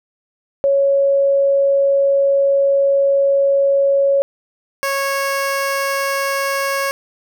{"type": "tone pair in turn", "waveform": ["sine", "15% pulse"], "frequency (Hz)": [554.4, 550.6], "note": ["C#5", "C#5"], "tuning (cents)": [0, -12], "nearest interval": "unison", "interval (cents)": 12, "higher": "first", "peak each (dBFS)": [-11, -11], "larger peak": "neither", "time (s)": [[0.64, 4.22], [4.83, 6.91]], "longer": "first", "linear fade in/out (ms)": 0, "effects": []}